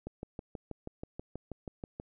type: click train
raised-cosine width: 2 ms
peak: -26 dBFS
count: 13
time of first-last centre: 0.07-1.999 s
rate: 6.22 Hz
effects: none